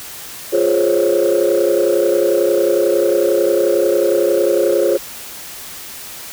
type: chord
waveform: sine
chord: Db major seventh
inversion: first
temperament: equal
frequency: 349.2 / 415.3 / 523.3 / 554.4 Hz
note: F4 / Ab4 / C5 / Db5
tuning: 0 / 0 / 0 / 0 cents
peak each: -16 dBFS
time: 0.52-4.98 s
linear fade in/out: 20 ms
effects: tanh soft clip ceiling -6 dBFS + white hiss -32 dBFS RMS until 6.32 s